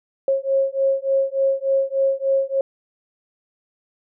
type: beating tone pair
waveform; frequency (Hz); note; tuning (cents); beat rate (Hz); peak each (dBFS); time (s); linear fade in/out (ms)
sine; 540 / 543.4; C#5 / C#5; -45 / -35; 3.4; -20; 0.28-2.61; 2
effects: none